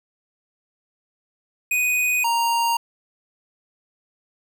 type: tone pair in turn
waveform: square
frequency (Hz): 2489 / 932.3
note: D#7 / A#5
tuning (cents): 0 / 0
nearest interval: octave + perfect fourth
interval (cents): 1700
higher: first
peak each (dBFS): -19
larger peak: neither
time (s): 1.71-2.24 / 2.24-2.77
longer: neither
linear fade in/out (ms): 5
effects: none